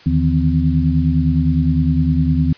sine tone cluster, 77.8 / 151.7 / 161.5 / 255.6 Hz, D#2 / D#3 / E3 / C4, 0 / -44 / -35 / -40 cents, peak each -18 dBFS, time 0.06-2.53 s, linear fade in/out 5 ms, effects white hiss -44 dBFS RMS until 2.57 s + resampled to 11025 Hz

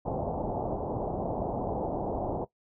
white low-pass noise, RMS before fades -32 dBFS, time 0.05-2.45 s, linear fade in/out 10 ms, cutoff 840 Hz, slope 48 dB/octave, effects noise-tail reverb RT60 0.1 s tail -17 dB re dry

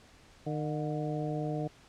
harmonic tone with a mistuned harmonic, 152.4 Hz, D#3, 36 cents flat, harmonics 1 / 2 / 3 / 4 / 5, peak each -34 / -37 / -39 / -40 / -41 dBFS, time 0.46-1.68 s, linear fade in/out 10 ms, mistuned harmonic 5, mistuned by -77 cents, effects pink hiss -58 dBFS RMS until 1.88 s + low-pass 7000 Hz 12 dB/octave

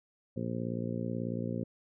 harmonic tone, 58.27 Hz, A#1, in tune, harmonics 2 / 3 / 4 / 5 / 6 / 7 / 8 / 9, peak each -38 / -38 / -37 / -44 / -44 / -45 / -47 / -43 dBFS, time 0.36-1.64 s, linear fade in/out 10 ms, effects none

